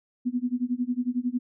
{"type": "tone with tremolo", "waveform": "sine", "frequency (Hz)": 246.9, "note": "B3", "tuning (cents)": 0, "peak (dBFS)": -21, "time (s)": [0.25, 1.39], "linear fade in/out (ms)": 20, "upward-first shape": "sine", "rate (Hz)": 11, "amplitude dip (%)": 95, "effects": []}